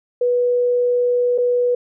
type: tone with dropouts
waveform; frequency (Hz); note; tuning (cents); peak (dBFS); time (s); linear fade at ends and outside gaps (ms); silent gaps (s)
sine; 489.5; B4; -15; -14; 0.21-1.75; 5; 1.379-1.383
effects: none